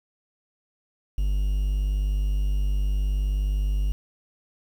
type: tone with quantisation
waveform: triangle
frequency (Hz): 49.66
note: G1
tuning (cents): +23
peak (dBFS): -19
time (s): 1.18-3.92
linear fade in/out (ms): 0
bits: 8
effects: none